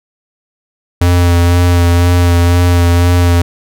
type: tone with vibrato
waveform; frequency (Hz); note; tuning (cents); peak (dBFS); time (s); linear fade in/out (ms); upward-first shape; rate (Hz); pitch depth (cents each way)
square; 87.31; F2; 0; -7; 1.01-3.42; 5; sine; 2; 20
effects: none